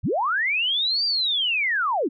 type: linear two-way sweep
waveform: sine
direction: up then down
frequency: 49 to 4771 to 221.5 Hz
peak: -20 dBFS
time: 0.03-2.09 s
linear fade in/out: 20 ms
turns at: 1.05 s
effects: none